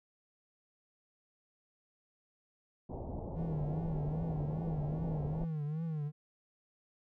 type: low-pass noise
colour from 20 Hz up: pink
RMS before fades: -41 dBFS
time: 2.89-5.45 s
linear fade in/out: 10 ms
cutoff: 840 Hz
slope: 48 dB/octave
type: tone with vibrato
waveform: triangle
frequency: 155.56 Hz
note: D#3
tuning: in tune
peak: -32 dBFS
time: 3.34-6.12 s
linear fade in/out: 50 ms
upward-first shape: triangle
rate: 2.5 Hz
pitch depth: 130 cents each way
effects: none